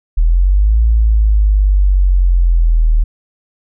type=linear two-way sweep; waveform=sine; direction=up then down; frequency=38.4 to 56.3 to 38.4 Hz; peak=-7 dBFS; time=0.17-3.04 s; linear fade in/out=10 ms; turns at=0.82 s; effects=none